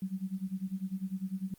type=tone with tremolo; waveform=sine; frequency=190 Hz; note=F#3; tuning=46 cents sharp; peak=-30 dBFS; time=0.02-1.54 s; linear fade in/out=2 ms; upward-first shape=sine; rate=10 Hz; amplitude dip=90%; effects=white hiss -64 dBFS RMS until 1.58 s + Opus 32 kbps